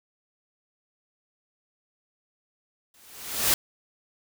white noise with exponential growth, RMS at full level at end -19 dBFS, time 2.94-3.54 s, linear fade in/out 2 ms, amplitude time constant 130 ms, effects none

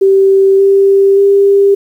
sine tone with pitch steps, 388.4 / 393.1 / 397.9 Hz, G4 / G4 / G4, -16 / +5 / +26 cents, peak -4 dBFS, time 0.01-1.75 s, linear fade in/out 10 ms, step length 580 ms, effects 7-bit

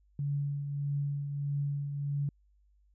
sine tone with tremolo, 142.6 Hz, C#3, 49 cents sharp, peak -28 dBFS, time 0.19-2.29 s, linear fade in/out 2 ms, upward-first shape triangle, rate 1.6 Hz, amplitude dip 50%, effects added 50 Hz sine -63 dBFS peak until 2.94 s

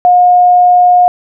sine tone, 717 Hz, F5, 45 cents sharp, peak -3 dBFS, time 0.05-1.08 s, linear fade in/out 0 ms, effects none

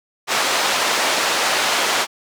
pink band-pass noise, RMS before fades -19 dBFS, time 0.27-2.07 s, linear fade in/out 50 ms, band 600 to 6800 Hz, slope 12 dB/octave, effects none

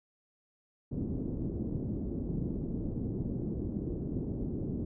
white low-pass noise, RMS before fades -35 dBFS, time 0.91-4.85 s, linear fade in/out 5 ms, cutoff 320 Hz, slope 24 dB/octave, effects none

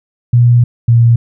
sine tone pair in turn, 120.5 / 117.27 Hz, B2 / A#2, -42 / +11 cents, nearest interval unison, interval 47 cents, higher first, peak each -4 dBFS, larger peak neither, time 0.33-0.64 / 0.88-1.16 s, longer first, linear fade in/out 5 ms, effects none

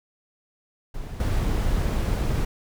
brown noise with level steps, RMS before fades -34 / -23 dBFS, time 0.94-2.45 s, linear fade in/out 5 ms, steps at 1.2 s, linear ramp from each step 2 ms, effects none

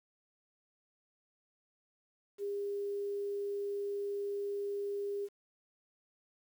sine tone with quantisation, 403.8 Hz, G#4, 49 cents flat, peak -34 dBFS, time 2.38-5.29 s, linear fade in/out 50 ms, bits 10, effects none

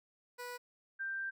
15% pulse / sine tone pair in turn, 490.2 / 1575.3 Hz, B4 / G6, -13 / +8 cents, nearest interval octave + minor sixth, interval 2021 cents, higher second, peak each -36 / -36 dBFS, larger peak neither, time 0.38-0.58 / 0.99-1.31 s, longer second, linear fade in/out 20 ms, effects none

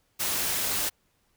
white noise, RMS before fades -28 dBFS, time 0.19-0.9 s, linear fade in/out 20 ms, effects pink hiss -70 dBFS RMS until 1.36 s

